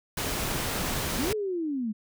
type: noise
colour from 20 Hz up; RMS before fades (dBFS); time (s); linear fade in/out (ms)
pink; -30; 0.17-1.33; 5
type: linear two-way sweep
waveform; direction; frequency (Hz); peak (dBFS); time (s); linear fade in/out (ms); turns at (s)
sine; up then down; 203.5 to 440 to 203.5; -27; 1.17-1.93; 20; 1.33
effects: none